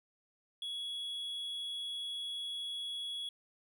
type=tone; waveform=triangle; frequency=3357 Hz; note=G#7; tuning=18 cents sharp; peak=-36 dBFS; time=0.62-3.29 s; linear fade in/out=2 ms; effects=none